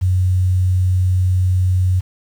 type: tone with quantisation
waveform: sine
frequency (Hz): 92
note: F#2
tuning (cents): -9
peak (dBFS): -12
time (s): 0.01-2.01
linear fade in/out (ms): 20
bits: 7
effects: none